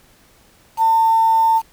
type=tone with quantisation; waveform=sine; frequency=899 Hz; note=A5; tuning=37 cents sharp; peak=-11 dBFS; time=0.77-1.62 s; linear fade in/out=50 ms; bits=6; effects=pink hiss -52 dBFS RMS until 1.72 s